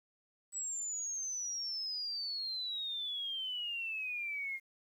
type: exponential sweep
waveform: sine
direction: down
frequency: 7890 to 2114 Hz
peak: -36 dBFS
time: 0.52-4.6 s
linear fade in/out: 50 ms
effects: 11-bit